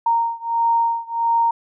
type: beating tone pair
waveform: sine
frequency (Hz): 926 / 927.5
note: A#5 / A#5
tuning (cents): -12 / -9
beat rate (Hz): 1.5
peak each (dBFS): -19 / -20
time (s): 0.06-1.51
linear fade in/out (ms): 5
effects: none